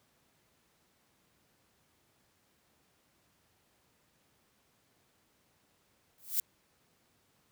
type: noise with exponential growth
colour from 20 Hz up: violet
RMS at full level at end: -26 dBFS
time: 6.18-6.4 s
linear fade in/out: 2 ms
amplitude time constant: 46 ms
effects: pink hiss -71 dBFS RMS until 7.51 s + high-pass 80 Hz 12 dB/octave